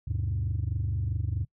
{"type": "tone cluster", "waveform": "sine", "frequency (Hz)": [76.6, 99.6, 124.3], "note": ["D#2", "G2", "B2"], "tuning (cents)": [-27, 28, 12], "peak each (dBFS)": [-30, -28, -32], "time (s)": [0.07, 1.45], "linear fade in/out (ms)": 10, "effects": ["noise-tail reverb RT60 0.1 s tail -24 dB re dry", "tanh soft clip ceiling -22 dBFS"]}